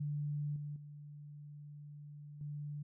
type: tone with level steps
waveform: sine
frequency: 146.83 Hz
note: D3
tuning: in tune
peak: -35 / -40 / -48 / -40 dBFS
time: 0-2.83 s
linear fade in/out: 10 ms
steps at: 0.56 / 0.76 / 2.41 s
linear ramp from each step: 2 ms
effects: none